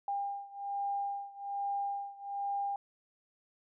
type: beating tone pair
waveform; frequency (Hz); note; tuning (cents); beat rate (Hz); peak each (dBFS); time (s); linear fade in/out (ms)
sine; 801 / 802.2; G5 / G5; +37 / +40; 1.2; -36 / -38; 0.08-2.76; 2
effects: none